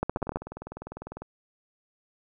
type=two click trains; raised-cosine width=1 ms; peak=-12 / -24 dBFS; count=6 / 22; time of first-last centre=0.03-0.359 / 0.17-1.22 s; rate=15.2 / 20 Hz; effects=none